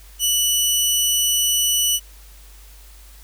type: tone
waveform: 15% pulse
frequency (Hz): 2960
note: F#7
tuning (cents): 0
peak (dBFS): -9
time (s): 0.19-2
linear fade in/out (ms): 50
effects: added 50 Hz sine -42 dBFS peak until 3.23 s + white hiss -49 dBFS RMS until 3.23 s